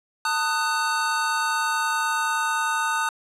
square chord, D# diminished, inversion second, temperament just, 896 / 1244.5 / 1493.4 Hz, A5 / D#6 / F#6, +31 / 0 / +16 cents, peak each -27 dBFS, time 0.25-3.09 s, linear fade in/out 2 ms, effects low-pass 11000 Hz 12 dB/octave

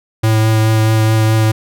square tone with vibrato, 110.1 Hz, A2, 2 cents sharp, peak -10 dBFS, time 0.23-1.52 s, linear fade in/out 10 ms, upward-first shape triangle, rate 4.7 Hz, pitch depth 14 cents each way, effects none

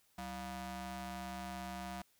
sawtooth ring-modulated tone, 259 Hz, C4, 17 cents flat, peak -35 dBFS, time 0.18-2.02 s, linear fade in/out 5 ms, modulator 449 Hz, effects white hiss -72 dBFS RMS until 2.19 s

